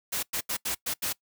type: noise bursts at uneven times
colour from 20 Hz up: white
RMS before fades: -30 dBFS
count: 6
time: 0.12-0.23 / 0.33-0.41 / 0.49-0.57 / 0.65-0.75 / 0.86-0.94 / 1.02-1.13 s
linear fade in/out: 10 ms
effects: noise-tail reverb RT60 0.1 s tail -22 dB re dry